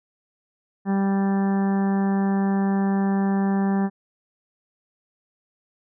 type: harmonic tone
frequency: 196 Hz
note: G3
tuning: in tune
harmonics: 1 / 2 / 3 / 4 / 5 / 6 / 7 / 8 / 9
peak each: -19 / -30 / -39 / -31 / -38 / -41 / -46 / -43 / -41 dBFS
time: 0.85-3.9 s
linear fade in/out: 50 ms
effects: none